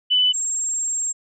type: tone pair in turn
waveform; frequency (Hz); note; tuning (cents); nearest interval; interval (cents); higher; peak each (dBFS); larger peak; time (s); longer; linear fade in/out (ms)
sine; 2995 / 7493; F#7 / A#8; +20 / +8; octave + major third; 1588; second; -14 / -21; first; 0.1-0.33 / 0.33-1.13; second; 20
effects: none